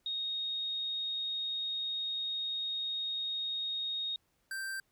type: tone pair in turn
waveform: sine / square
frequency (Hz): 3729 / 1567.9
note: A#7 / G6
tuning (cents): 0 / 0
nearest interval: octave + minor third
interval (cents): 1500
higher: first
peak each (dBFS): -33 / -37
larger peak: first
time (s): 0.06-4.16 / 4.51-4.8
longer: first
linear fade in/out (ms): 2
effects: pink hiss -75 dBFS RMS until 4.91 s

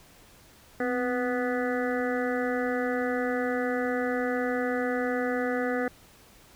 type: harmonic tone with a mistuned harmonic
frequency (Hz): 246.9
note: B3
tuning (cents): 0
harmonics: 1 / 2 / 3 / 5 / 6 / 7 / 8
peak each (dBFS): -30 / -29 / -35 / -39 / -37 / -37 / -39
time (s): 0.8-5.88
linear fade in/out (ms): 2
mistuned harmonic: 1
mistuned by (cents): +58
effects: pink hiss -55 dBFS RMS until 6.55 s

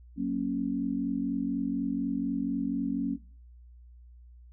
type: chord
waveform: sine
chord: F# major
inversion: none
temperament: equal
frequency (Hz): 185 / 233.1 / 277.2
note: F#3 / A#3 / C#4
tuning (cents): 0 / 0 / 0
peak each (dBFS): -34 / -32 / -30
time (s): 0.16-3.18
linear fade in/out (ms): 50
effects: noise-tail reverb RT60 0.4 s tail -19 dB re dry + added 60 Hz sine -49 dBFS peak until 4.52 s

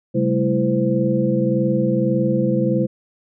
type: tone cluster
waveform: sine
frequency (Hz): 133.6 / 194.4 / 216.1 / 334.1 / 513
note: C3 / G3 / A3 / E4 / C5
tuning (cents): +36 / -14 / -31 / +23 / -34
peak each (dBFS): -22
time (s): 0.14-2.87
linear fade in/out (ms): 20
effects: none

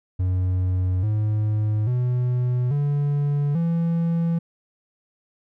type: tone with pitch steps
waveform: triangle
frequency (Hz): 91.9 / 106.79 / 124.1 / 144.21 / 167.57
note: F#2 / G#2 / B2 / D3 / E3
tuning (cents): -11 / +49 / +9 / -31 / +29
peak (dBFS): -17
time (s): 0.19-4.39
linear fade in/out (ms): 10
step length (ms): 840
effects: none

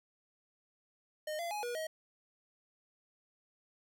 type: tone with pitch steps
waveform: square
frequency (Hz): 613 / 683 / 836 / 482 / 633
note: D#5 / F5 / G#5 / B4 / D#5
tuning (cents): -26 / -39 / +11 / -42 / +30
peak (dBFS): -37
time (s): 1.27-1.87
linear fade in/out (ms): 5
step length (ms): 120
effects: none

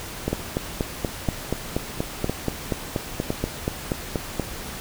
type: two click trains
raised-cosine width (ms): 2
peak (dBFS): -9 / -9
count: 18 / 4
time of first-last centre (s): 0.33-4.397 / 0.28-3.304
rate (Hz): 4.18 / 0.992
effects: pink hiss -35 dBFS RMS until 4.8 s

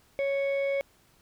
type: tone pair together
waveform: sine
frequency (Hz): 554.3 / 2216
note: C#5 / C#7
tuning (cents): 0 / -1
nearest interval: 2 octaves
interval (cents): 2399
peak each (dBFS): -24 / -33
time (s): 0.19-0.81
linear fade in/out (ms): 0
effects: tanh soft clip ceiling -22 dBFS + pink hiss -63 dBFS RMS until 1.21 s

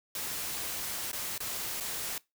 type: noise with dropouts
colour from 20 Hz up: white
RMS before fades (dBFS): -36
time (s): 0.15-2.18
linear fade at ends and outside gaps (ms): 2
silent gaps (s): 1.116-1.13 / 1.379-1.403 / 1.802-1.806
effects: noise-tail reverb RT60 0.2 s tail -21 dB re dry

